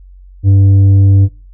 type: tone with tanh clipping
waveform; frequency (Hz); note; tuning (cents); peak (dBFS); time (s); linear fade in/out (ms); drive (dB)
triangle; 98; G2; 0; -5; 0.43-1.29; 50; 10
effects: noise-tail reverb RT60 0.3 s tail -21 dB re dry + added 46 Hz sine -34 dBFS peak until 1.53 s